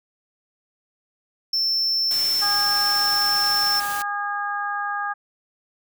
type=tone; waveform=triangle; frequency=5360 Hz; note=E8; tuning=28 cents sharp; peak=-18 dBFS; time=1.53-3.8 s; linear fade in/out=5 ms
type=noise; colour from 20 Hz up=white; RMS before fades=-32 dBFS; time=2.11-4.02 s; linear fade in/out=0 ms
type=harmonic tone; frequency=408.4 Hz; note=G#4; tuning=29 cents flat; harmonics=2 / 3 / 4; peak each=-28 / -28 / -28 dBFS; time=2.41-5.14 s; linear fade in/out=20 ms
effects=none